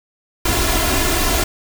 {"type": "noise with comb filter", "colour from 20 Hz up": "pink", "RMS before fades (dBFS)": -17, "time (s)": [0.45, 1.44], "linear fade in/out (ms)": 5, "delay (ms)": 2.9, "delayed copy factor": 0.7, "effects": []}